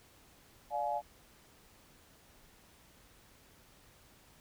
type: chord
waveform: sine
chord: D diminished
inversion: none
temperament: just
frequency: 587.3 / 704.8 / 845.8 Hz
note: D5 / F5 / Ab5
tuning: 0 / +16 / +31 cents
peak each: -38 / -36 / -35 dBFS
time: 0.7-1.02 s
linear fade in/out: 50 ms
effects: pink hiss -62 dBFS RMS until 4.4 s